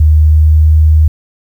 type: tone with pitch glide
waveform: sine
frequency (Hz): 77 to 77.76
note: D#2 to D#2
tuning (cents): -17 to 0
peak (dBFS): -3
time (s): 0-1.08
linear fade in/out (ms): 5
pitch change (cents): +17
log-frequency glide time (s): 0.2-0.73
effects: 7-bit